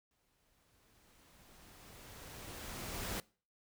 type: noise with exponential growth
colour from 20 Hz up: pink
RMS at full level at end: -39 dBFS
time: 0.11-3.2 s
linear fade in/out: 1 ms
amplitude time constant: 670 ms
effects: noise-tail reverb RT60 0.4 s tail -23 dB re dry